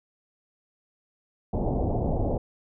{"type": "low-pass noise", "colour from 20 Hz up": "pink", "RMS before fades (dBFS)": -26, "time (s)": [1.53, 2.38], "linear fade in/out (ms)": 5, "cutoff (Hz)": 790, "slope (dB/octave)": 48, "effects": []}